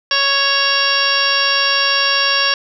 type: harmonic tone with a mistuned harmonic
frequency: 554.4 Hz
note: C#5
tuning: in tune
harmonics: 1 / 2 / 3 / 4 / 5 / 6 / 7 / 8 / 9 / 10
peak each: -26 / -21 / -19 / -30 / -19 / -23 / -25 / -22 / -29 / -19 dBFS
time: 0.11-2.54 s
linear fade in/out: 2 ms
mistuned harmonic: 8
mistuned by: +60 cents
effects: none